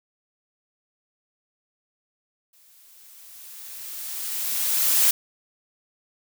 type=noise with exponential growth; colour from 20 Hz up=blue; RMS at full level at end=-17 dBFS; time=2.53-5.11 s; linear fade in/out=5 ms; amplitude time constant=560 ms; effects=none